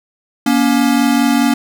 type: tone pair together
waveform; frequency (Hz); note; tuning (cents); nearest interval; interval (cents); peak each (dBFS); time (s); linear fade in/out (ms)
square; 237 / 281.8; A#3 / C#4; +29 / +29; minor third; 300; -14; 0.46-1.54; 5
effects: none